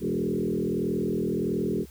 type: tone with frequency modulation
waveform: sine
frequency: 293.5 Hz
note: D4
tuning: 1 cent flat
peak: -24 dBFS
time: 0-1.86 s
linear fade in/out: 50 ms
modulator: 41.5 Hz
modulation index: 3.3
effects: added 70 Hz sine -47 dBFS peak until 1.9 s + white hiss -55 dBFS RMS until 1.9 s